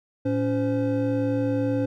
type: tone cluster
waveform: triangle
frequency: 112.9 / 280.4 / 514 Hz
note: A2 / C#4 / C5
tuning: +45 / +20 / -31 cents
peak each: -26 / -22 / -25 dBFS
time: 0.25-1.86 s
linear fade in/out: 10 ms
effects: none